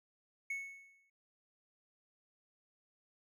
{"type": "tone with exponential decay", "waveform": "triangle", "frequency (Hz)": 2206, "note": "C#7", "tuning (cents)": -9, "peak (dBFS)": -33, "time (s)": [0.5, 1.1], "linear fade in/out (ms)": 5, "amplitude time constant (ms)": 130, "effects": []}